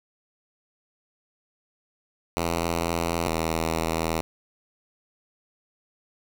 5% pulse tone pair in turn, 84.1 / 81.47 Hz, E2 / E2, +35 / -20 cents, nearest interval minor second, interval 55 cents, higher first, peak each -13 dBFS, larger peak neither, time 2.37-3.27 / 3.27-4.21 s, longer second, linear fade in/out 0 ms, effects none

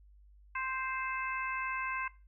harmonic tone, 523.3 Hz, C5, in tune, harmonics 2 / 3 / 4 / 5, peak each -37 / -39 / -40 / -41 dBFS, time 0.55-2.08 s, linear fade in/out 5 ms, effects noise-tail reverb RT60 0.3 s tail -18 dB re dry + added 50 Hz sine -56 dBFS peak until 2.27 s

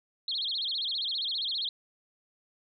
sine tone with vibrato, 3715 Hz, A#7, 7 cents flat, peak -29 dBFS, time 0.28-1.69 s, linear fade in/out 2 ms, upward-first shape sine, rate 15 Hz, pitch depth 280 cents each way, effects none

